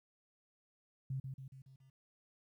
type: tone with echo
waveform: sine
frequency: 133.2 Hz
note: C3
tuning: 31 cents sharp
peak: -36 dBFS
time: 1.1-1.2 s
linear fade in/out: 5 ms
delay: 140 ms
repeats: 5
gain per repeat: -5 dB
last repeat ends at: 1.9 s
effects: 13-bit